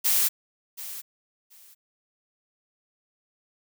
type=noise with echo; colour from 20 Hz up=blue; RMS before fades=-22 dBFS; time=0.04-0.29 s; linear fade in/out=20 ms; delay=730 ms; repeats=2; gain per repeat=-15 dB; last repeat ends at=1.75 s; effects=none